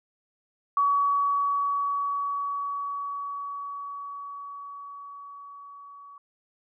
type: tone with level ramp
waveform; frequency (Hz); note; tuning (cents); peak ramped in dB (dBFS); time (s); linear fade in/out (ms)
sine; 1132; C#6; +36; -19 to -44; 0.77-6.18; 2
effects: none